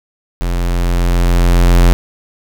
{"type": "tone with level ramp", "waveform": "square", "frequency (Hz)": 43.62, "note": "F1", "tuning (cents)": -1, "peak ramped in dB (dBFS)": [-15, -5], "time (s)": [0.41, 1.93], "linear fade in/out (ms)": 0, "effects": []}